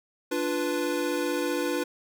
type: chord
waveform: square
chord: B diminished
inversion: first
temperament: equal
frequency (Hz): 293.7 / 349.2 / 493.9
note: D4 / F4 / B4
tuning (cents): 0 / 0 / 0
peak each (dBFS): -31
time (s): 0.31-1.84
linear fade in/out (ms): 10
effects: none